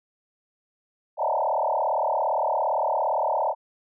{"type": "tone with frequency modulation", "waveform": "sine", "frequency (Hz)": 756, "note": "F#5", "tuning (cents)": 37, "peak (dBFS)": -21, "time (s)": [1.17, 3.55], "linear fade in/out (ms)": 50, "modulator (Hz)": 37.5, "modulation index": 5, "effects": []}